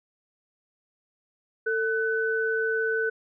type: tone pair together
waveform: sine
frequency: 446.8 / 1502.9 Hz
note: A4 / F#6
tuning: +27 / +27 cents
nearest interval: octave + major sixth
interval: 2100 cents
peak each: -26 dBFS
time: 1.66-3.1 s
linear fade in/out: 10 ms
effects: none